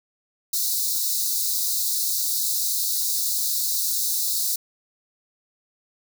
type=high-pass noise; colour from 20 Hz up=white; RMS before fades=-24 dBFS; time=0.53-4.56 s; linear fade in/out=5 ms; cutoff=3800 Hz; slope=96 dB/octave; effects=none